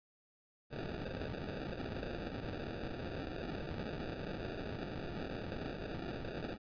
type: noise with sample-and-hold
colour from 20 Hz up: blue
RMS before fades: -42 dBFS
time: 0.7-6.58 s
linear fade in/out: 50 ms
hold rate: 1050 Hz
effects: resampled to 11025 Hz